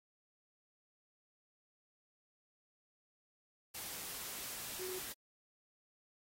sine tone in noise, 370 Hz, F#4, in tune, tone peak -43 dBFS, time 4.79-4.99 s, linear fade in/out 10 ms, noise white, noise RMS -45 dBFS, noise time 3.74-5.13 s, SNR -1 dB, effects AAC 48 kbps

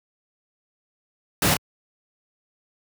pink noise with echo, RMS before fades -20 dBFS, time 1.42-1.54 s, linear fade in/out 2 ms, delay 29 ms, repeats 1, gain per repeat -5 dB, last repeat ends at 1.569 s, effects high-pass 80 Hz 12 dB/octave

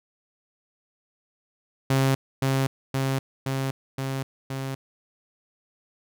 sawtooth tone with echo, 134.3 Hz, C3, 46 cents sharp, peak -15 dBFS, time 1.9-2.15 s, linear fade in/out 5 ms, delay 520 ms, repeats 5, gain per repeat -2 dB, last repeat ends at 4.75 s, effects none

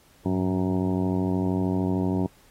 harmonic tone with a mistuned harmonic, 93.1 Hz, F#2, 11 cents sharp, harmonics 1 / 2 / 3 / 4 / 5 / 6 / 7 / 8 / 9 / 10, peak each -29 / -26 / -27 / -31 / -39 / -42 / -38 / -43 / -43 / -40 dBFS, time 0.25-2.27 s, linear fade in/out 10 ms, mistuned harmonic 1, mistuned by +100 cents, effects pink hiss -58 dBFS RMS until 2.5 s + AAC 48 kbps

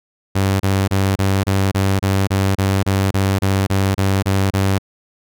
sawtooth tone bursts, 97 Hz, G2, 18 cents flat, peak -10 dBFS, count 16, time 0.35-4.785 s, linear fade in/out 10 ms, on 250 ms, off 29 ms, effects none

